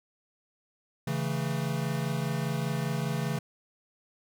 square chord, A major, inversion first, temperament equal with one note detuned, 138.59 / 163.58 / 220 Hz, C#3 / E3 / A3, 0 / -13 / 0 cents, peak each -32 / -33 / -37 dBFS, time 1.07-3.39 s, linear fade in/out 5 ms, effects none

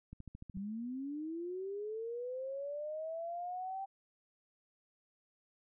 click train, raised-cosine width 5 ms, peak -35 dBFS, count 7, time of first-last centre 0.13-0.571 s, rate 13.6 Hz
sine linear sweep, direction up, 185 to 784 Hz, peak -38 dBFS, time 0.54-3.86 s, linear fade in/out 20 ms
effects none

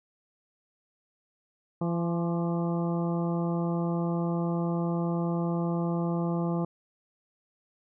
harmonic tone with a mistuned harmonic, 170 Hz, F3, 46 cents flat, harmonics 1 / 2 / 3 / 4 / 5 / 6 / 7, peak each -27 / -33 / -37 / -39 / -41 / -43 / -44 dBFS, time 1.81-6.65 s, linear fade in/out 5 ms, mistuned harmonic 6, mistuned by +58 cents, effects none

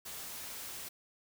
white noise, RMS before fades -44 dBFS, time 0.05-0.89 s, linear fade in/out 10 ms, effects none

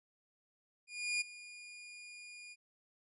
sawtooth tone with ADSR envelope, 2432 Hz, D#7, 40 cents flat, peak -28 dBFS, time 0.87-2.56 s, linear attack 340 ms, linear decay 14 ms, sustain -18 dB, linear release 39 ms, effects resampled to 24000 Hz

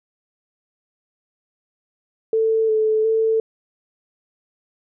sine tone with vibrato, 440 Hz, A4, in tune, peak -15 dBFS, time 2.33-3.4 s, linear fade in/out 2 ms, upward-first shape square, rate 1.4 Hz, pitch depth 18 cents each way, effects none

